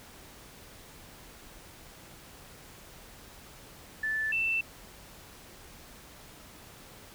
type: tone pair in turn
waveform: sine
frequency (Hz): 1753 / 2669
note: A6 / E7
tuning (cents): -7 / +21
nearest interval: perfect fifth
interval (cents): 728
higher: second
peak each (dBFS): -28 / -26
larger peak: second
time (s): 4.03-4.32 / 4.32-4.61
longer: neither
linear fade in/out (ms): 5
effects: pink hiss -51 dBFS RMS until 7.14 s